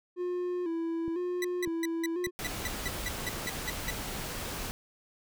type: tone with vibrato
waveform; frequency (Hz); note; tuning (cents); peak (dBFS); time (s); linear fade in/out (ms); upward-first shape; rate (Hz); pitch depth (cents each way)
triangle; 343.9; F4; -27; -28; 0.16-2.31; 50; square; 1; 67
type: click train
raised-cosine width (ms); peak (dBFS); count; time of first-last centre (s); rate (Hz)
3; -29; 5; 1.08-3.461; 1.68
type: tone bursts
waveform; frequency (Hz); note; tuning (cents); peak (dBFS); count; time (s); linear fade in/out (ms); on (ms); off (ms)
sawtooth; 1975.5; B6; 0; -28; 13; 1.42-3.905; 2; 25; 180
type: noise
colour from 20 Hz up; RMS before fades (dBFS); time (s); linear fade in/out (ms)
pink; -37; 2.39-4.71; 0
effects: none